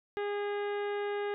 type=harmonic tone; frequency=409.1 Hz; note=G#4; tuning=26 cents flat; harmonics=1 / 2 / 3 / 4 / 5 / 6 / 7 / 8 / 9; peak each=-32 / -40 / -46 / -44 / -47 / -55 / -53 / -59 / -58 dBFS; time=0.17-1.34 s; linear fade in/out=0 ms; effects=none